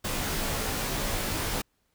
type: noise with comb filter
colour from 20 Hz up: pink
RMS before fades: -30 dBFS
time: 0.04-1.62 s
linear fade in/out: 10 ms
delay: 17 ms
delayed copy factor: -0.95
effects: pink hiss -73 dBFS RMS until 1.94 s